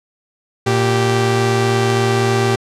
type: tone pair together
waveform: sawtooth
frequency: 115.6 / 390.3 Hz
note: A#2 / G4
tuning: -14 / -8 cents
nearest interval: octave + major sixth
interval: 2106 cents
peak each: -12 dBFS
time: 0.66-2.56 s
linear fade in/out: 10 ms
effects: low-pass 8000 Hz 12 dB/octave